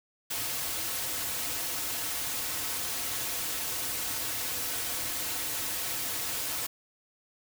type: noise with comb filter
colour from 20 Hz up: white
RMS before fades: -33 dBFS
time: 0.3-6.67 s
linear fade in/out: 10 ms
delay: 5 ms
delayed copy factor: -0.6
effects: none